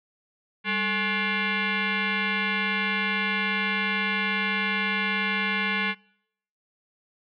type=tone with frequency modulation; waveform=sine; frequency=196.8 Hz; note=G3; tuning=7 cents sharp; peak=-23 dBFS; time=0.64-5.95 s; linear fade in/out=50 ms; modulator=638 Hz; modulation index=4.3; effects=noise-tail reverb RT60 0.7 s tail -24 dB re dry + AAC 64 kbps